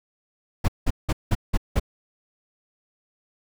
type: noise bursts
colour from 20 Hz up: brown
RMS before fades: -19 dBFS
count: 6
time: 0.64-1.798 s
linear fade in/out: 10 ms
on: 43 ms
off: 180 ms
effects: none